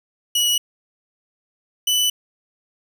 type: tone pair in turn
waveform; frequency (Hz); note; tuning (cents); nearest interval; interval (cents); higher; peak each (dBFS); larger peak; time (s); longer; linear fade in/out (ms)
sawtooth; 2927 / 2983; F#7 / F#7; -19 / +13; unison; 32; second; -13; neither; 0.35-0.58 / 1.87-2.1; neither; 5
effects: 8-bit